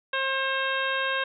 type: harmonic tone with a mistuned harmonic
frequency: 534 Hz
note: C5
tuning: 35 cents sharp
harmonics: 1 / 2 / 3 / 4 / 5 / 6 / 7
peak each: -32 / -31 / -28 / -39 / -33 / -36 / -36 dBFS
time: 0.13-1.24 s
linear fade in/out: 5 ms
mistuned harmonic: 4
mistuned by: +25 cents
effects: none